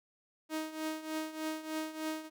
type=tone with tremolo; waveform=sawtooth; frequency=313.7 Hz; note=D#4; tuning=14 cents sharp; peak=-29 dBFS; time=0.49-2.3 s; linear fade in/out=50 ms; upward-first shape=triangle; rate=3.3 Hz; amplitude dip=80%; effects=none